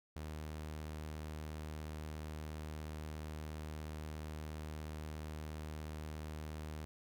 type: tone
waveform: sawtooth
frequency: 77 Hz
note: D#2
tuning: 17 cents flat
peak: -39 dBFS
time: 0.16-6.85 s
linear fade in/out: 0 ms
effects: none